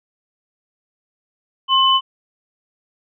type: tone pair together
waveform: sine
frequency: 1065 / 3004 Hz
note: C6 / F#7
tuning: +30 / +26 cents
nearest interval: octave + tritone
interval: 1796 cents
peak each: -14 dBFS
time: 1.68-2.01 s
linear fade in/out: 50 ms
effects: none